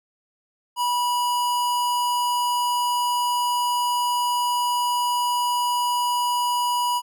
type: tone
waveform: square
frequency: 975 Hz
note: B5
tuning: 23 cents flat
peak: -21 dBFS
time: 0.76-7.02 s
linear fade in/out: 50 ms
effects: none